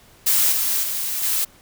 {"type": "noise with level steps", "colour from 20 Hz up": "blue", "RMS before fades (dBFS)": [-17, -21, -25, -21], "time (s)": [0.26, 1.45], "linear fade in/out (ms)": 10, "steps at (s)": [0.51, 0.82, 1.22], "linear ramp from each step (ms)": 20, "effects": ["pink hiss -51 dBFS RMS until 1.61 s"]}